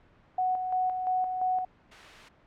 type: tone with tremolo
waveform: sine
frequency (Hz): 740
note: F#5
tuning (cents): 0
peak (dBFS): -24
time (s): 0.38-1.65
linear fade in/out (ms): 5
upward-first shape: square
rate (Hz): 2.9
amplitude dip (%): 45
type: noise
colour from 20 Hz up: blue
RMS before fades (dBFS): -36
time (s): 1.91-2.29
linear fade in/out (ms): 10
effects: pink hiss -60 dBFS RMS until 2.46 s + low-pass 2000 Hz 12 dB/octave